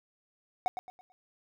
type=tone with echo; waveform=triangle; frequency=740 Hz; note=F#5; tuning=in tune; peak=-23 dBFS; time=0.66-0.68 s; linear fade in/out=0 ms; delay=110 ms; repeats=4; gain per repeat=-9 dB; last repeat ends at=1.12 s; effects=none